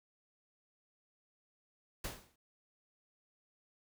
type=noise with exponential decay; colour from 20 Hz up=pink; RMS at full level=-38 dBFS; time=2.04-2.36 s; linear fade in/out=5 ms; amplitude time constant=68 ms; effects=none